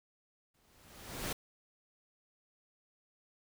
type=noise with exponential growth; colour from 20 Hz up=pink; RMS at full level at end=-35 dBFS; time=0.54-1.33 s; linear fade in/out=5 ms; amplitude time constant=170 ms; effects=none